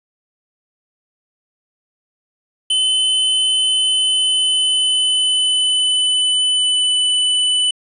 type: tone with pitch glide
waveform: square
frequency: 3039 to 2992 Hz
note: F#7 to F#7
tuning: +46 to +19 cents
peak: -14 dBFS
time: 2.7-7.71 s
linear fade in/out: 5 ms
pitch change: -27 cents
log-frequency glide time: 3.66-7.07 s
effects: resampled to 24000 Hz + 8-bit